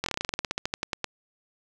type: slowing click train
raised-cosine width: 0.2 ms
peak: -10 dBFS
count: 19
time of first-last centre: 0.04-1.043 s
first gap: 22 ms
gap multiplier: 1.1
effects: none